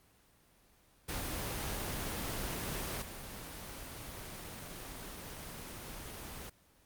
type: noise with level steps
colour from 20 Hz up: pink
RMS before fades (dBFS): -38 / -45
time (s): 1.08-6.5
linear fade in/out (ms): 10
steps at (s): 3.02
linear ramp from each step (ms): 5
effects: pink hiss -66 dBFS RMS until 6.85 s + Opus 24 kbps